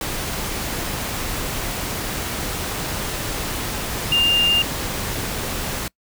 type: tone in noise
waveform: sine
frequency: 2803 Hz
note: F7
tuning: 6 cents sharp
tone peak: -14 dBFS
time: 4.12-4.62 s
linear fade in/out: 2 ms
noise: pink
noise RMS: -26 dBFS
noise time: 0.01-5.88 s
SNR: +9 dB
effects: noise-tail reverb RT60 0.1 s tail -25 dB re dry